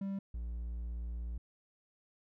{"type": "tone pair in turn", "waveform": "triangle", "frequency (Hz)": [196, 58.27], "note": ["G3", "A#1"], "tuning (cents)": [0, 0], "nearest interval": "octave + major sixth", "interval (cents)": 2100, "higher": "first", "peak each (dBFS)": [-33, -35], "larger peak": "first", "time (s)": [[0.01, 0.19], [0.34, 1.38]], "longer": "second", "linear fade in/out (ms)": 5, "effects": []}